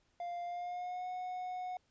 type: tone with pitch glide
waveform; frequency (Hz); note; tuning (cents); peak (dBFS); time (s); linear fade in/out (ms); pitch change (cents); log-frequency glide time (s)
triangle; 698.5 to 731.5; F5 to F#5; 0 to -20; -36; 0.2-1.77; 2; +80; 0.44-1.08
effects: pink hiss -75 dBFS RMS until 1.9 s + resampled to 16000 Hz